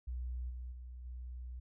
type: tone with level steps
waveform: sine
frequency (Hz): 61.74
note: B1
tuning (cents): 0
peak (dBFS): -37 / -41 / -45 / -42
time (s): 0.07-1.6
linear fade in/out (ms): 10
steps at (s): 0.49 / 0.71 / 1.04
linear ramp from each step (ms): 20
effects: none